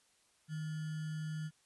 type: tone with sample-and-hold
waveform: sine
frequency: 155.56 Hz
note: D#3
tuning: in tune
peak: -37 dBFS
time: 0.48-1.51 s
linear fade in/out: 50 ms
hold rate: 1575 Hz
effects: white hiss -71 dBFS RMS until 1.65 s + resampled to 24000 Hz